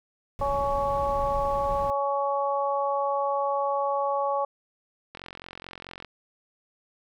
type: noise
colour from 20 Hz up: brown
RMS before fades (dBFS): -35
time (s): 0.39-1.9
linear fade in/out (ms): 0
type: harmonic tone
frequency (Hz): 280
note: C#4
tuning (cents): +18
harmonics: 2 / 3 / 4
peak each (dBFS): -27 / -28 / -29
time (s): 0.41-4.45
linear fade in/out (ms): 5
type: click train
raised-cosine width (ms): 0.3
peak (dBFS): -23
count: 41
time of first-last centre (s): 5.15-6.047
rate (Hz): 44.6
effects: none